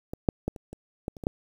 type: clicks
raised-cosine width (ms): 2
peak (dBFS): -20 / -7 / -14 / -27 / -27 / -17 / -30 / -23 / -10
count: 9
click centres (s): 0.135 / 0.288 / 0.48 / 0.562 / 0.73 / 1.081 / 1.168 / 1.238 / 1.269
effects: 8-bit